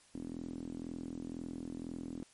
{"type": "tone with band-pass filter", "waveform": "sawtooth", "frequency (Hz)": 41.99, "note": "E1", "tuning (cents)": 33, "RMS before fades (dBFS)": -43, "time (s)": [0.14, 2.23], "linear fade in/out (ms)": 0, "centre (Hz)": 270, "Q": 5.4, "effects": ["white hiss -64 dBFS RMS until 2.33 s", "MP3 48 kbps"]}